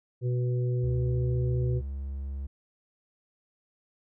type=harmonic tone; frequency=123.47 Hz; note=B2; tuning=in tune; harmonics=1 / 3 / 4; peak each=-25 / -35 / -40 dBFS; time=0.21-1.82 s; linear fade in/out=50 ms
type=tone; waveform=triangle; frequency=68.7 Hz; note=C#2; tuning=15 cents flat; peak=-30 dBFS; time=0.83-2.47 s; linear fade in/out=10 ms
effects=none